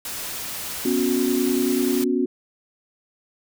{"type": "noise", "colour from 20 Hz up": "white", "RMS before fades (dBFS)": -31, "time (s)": [0.05, 2.04], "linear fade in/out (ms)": 2}
{"type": "chord", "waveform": "sine", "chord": "B suspended second", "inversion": "none", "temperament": "equal with one note detuned", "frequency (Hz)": [246.9, 277.2, 365.1], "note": ["B3", "C#4", "F#4"], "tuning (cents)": [0, 0, -23], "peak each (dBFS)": -23, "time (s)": [0.85, 2.26], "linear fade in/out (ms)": 5}
{"effects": []}